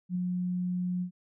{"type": "tone with ADSR envelope", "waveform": "sine", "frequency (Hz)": 180, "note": "F#3", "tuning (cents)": -47, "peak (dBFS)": -26, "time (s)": [0.09, 1.11], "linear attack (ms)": 64, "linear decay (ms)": 5, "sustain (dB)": -2, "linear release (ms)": 93, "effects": []}